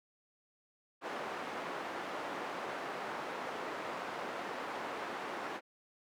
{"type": "band-pass noise", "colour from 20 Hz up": "white", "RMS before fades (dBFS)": -41, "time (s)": [1.01, 5.61], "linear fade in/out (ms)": 50, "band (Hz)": [290, 1200], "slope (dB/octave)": 12, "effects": []}